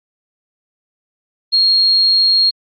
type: tone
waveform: sine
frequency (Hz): 4262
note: C8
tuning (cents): +31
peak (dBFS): -9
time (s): 1.52-2.51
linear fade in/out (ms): 20
effects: Opus 48 kbps